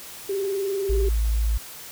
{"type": "tone with vibrato", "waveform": "sine", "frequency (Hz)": 392, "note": "G4", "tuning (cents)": 0, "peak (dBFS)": -23, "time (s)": [0.29, 1.09], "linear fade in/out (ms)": 5, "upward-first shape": "triangle", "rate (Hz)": 20, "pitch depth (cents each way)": 67}
{"type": "tone", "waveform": "sine", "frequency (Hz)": 55, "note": "A1", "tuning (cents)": 0, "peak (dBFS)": -19, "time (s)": [0.89, 1.58], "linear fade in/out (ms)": 10}
{"effects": ["white hiss -40 dBFS RMS until 1.91 s"]}